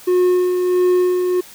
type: tone with tremolo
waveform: triangle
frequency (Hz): 361.7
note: F#4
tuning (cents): -39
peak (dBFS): -9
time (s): 0.07-1.41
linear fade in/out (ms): 10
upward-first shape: sine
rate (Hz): 1.5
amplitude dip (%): 40
effects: white hiss -41 dBFS RMS until 1.54 s